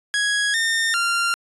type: tone with pitch steps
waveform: sawtooth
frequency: 1662 / 1821 / 1387 Hz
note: G#6 / A#6 / F6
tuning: +1 / -41 / -12 cents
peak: -15 dBFS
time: 0.14-1.34 s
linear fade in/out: 0 ms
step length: 400 ms
effects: resampled to 24000 Hz